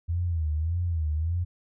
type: tone with vibrato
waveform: sine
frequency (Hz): 81.9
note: E2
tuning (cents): -11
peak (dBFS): -24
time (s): 0.08-1.45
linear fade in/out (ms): 20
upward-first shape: sine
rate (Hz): 1.7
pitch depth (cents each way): 130
effects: none